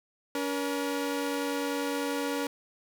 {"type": "tone pair together", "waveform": "sawtooth", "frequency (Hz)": [283.7, 477.2], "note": ["C#4", "A#4"], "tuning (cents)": [40, 41], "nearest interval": "major sixth", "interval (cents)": 901, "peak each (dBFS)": [-27, -29], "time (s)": [0.35, 2.47], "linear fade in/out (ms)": 2, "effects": []}